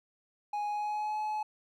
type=tone with pitch glide; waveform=triangle; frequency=830.6 to 853.5 Hz; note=G#5 to G#5; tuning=0 to +47 cents; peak=-29 dBFS; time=0.53-1.43 s; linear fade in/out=5 ms; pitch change=+47 cents; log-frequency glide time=0.68-1.18 s; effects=none